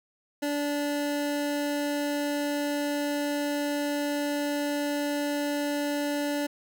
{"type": "tone", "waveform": "25% pulse", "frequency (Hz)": 290.1, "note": "D4", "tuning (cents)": -21, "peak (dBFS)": -23, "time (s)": [0.42, 6.47], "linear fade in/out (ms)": 10, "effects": []}